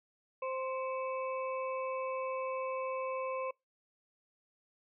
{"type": "harmonic tone with a mistuned harmonic", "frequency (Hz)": 523.3, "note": "C5", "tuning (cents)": 0, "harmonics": [1, 2, 4, 5], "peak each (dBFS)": [-36, -39, -51, -48], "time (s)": [0.42, 3.51], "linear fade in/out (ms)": 5, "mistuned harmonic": 4, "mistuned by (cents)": 130, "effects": ["noise-tail reverb RT60 0.2 s tail -26 dB re dry"]}